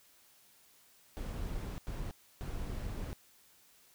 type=noise bursts at uneven times; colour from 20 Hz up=brown; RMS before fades=-39 dBFS; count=3; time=1.17-1.78 / 1.87-2.11 / 2.41-3.13 s; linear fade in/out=0 ms; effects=white hiss -64 dBFS RMS until 3.94 s